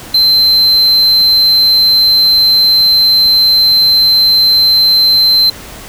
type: tone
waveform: triangle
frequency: 4100 Hz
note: C8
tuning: 36 cents flat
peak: -4 dBFS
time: 0.14-5.5 s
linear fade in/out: 5 ms
effects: pink hiss -30 dBFS RMS until 5.88 s